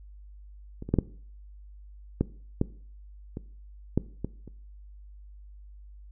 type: clicks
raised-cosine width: 3 ms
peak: -25 / -23 / -9 / -8 / -10 / -10 / -21 / -9 / -17 / -30 dBFS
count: 10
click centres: 0.824 / 0.89 / 0.94 / 0.987 / 2.21 / 2.614 / 3.371 / 3.976 / 4.246 / 4.477 s
effects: noise-tail reverb RT60 0.5 s tail -19 dB re dry + added 50 Hz sine -45 dBFS peak until 6.11 s